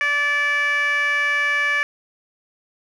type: tone with band-pass filter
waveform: 15% pulse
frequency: 580 Hz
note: D5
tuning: 22 cents flat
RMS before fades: -20 dBFS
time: 0.01-1.83 s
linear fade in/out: 0 ms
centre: 2000 Hz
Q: 4.3
effects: none